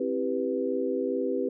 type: chord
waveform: sine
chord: C major seventh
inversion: none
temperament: equal with one note detuned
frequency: 264.4 / 329.6 / 392 / 493.9 Hz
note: C4 / E4 / G4 / B4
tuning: +18 / 0 / 0 / 0 cents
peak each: -31 / -35 / -30 / -30 dBFS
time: 0-1.49 s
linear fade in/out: 5 ms
effects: none